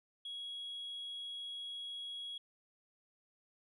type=tone; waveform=sine; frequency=3322 Hz; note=G#7; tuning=in tune; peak=-40 dBFS; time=0.25-2.38 s; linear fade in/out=5 ms; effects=tanh soft clip ceiling -39 dBFS